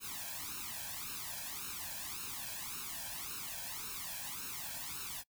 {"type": "noise with flanger", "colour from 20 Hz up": "white", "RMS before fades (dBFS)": -43, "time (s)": [0, 5.24], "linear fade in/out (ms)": 50, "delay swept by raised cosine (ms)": [0.74, 1.24], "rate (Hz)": 1.8, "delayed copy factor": 0.95, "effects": ["noise-tail reverb RT60 0.1 s tail -23 dB re dry"]}